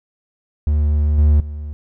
triangle tone with level steps, 74.5 Hz, D2, 25 cents sharp, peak -11 / -7 / -23 dBFS, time 0.67-1.73 s, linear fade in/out 0 ms, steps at 1.18 / 1.4 s, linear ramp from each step 5 ms, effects none

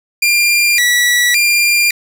sawtooth tone with vibrato, 2158 Hz, C#7, 47 cents flat, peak -6 dBFS, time 0.22-1.91 s, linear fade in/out 5 ms, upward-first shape square, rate 0.89 Hz, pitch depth 180 cents each way, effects none

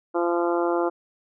harmonic tone, 172.2 Hz, F3, 24 cents flat, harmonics 2 / 3 / 4 / 5 / 6 / 7 / 8, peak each -23 / -27 / -29 / -31 / -33 / -34 / -35 dBFS, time 0.14-0.9 s, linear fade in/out 20 ms, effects none

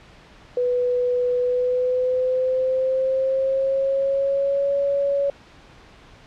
sine tone with pitch glide, 493.9 to 560.8 Hz, B4 to C#5, 0 to +20 cents, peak -18 dBFS, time 0.57-5.3 s, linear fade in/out 2 ms, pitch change +220 cents, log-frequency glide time 1.39-4.74 s, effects pink hiss -48 dBFS RMS until 6.26 s + low-pass 4000 Hz 12 dB/octave

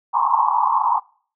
pink band-pass noise, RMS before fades -18 dBFS, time 0.13-1 s, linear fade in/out 20 ms, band 840 to 1100 Hz, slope 96 dB/octave, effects noise-tail reverb RT60 0.5 s tail -25 dB re dry

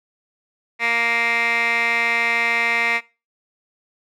15% pulse tone with band-pass filter, 233.1 Hz, A#3, in tune, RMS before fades -20 dBFS, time 0.79-3.01 s, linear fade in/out 50 ms, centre 2000 Hz, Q 4.1, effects noise-tail reverb RT60 0.3 s tail -21 dB re dry

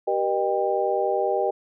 sine tone cluster, 387.9 / 478 / 611 / 793 Hz, G4 / A#4 / D#5 / G5, -18 / +43 / -32 / +20 cents, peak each -26 dBFS, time 0.07-1.51 s, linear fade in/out 10 ms, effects none

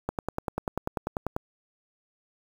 click train, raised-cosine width 1 ms, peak -14 dBFS, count 14, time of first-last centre 0.09-1.365 s, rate 10.2 Hz, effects 7-bit

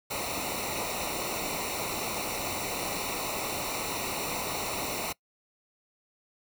pink noise with comb filter, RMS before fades -33 dBFS, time 0.1-5.13 s, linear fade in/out 10 ms, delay 0.61 ms, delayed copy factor -0.8, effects noise-tail reverb RT60 0.1 s tail -23 dB re dry

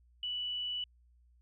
sine tone, 2960 Hz, F#7, in tune, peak -34 dBFS, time 0.23-0.84 s, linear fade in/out 2 ms, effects added 60 Hz sine -62 dBFS peak until 1.41 s

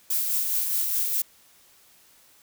violet noise with tremolo, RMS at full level -24 dBFS, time 0.1-1.22 s, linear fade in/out 5 ms, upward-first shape sine, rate 4.8 Hz, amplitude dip 35%, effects white hiss -57 dBFS RMS until 2.42 s

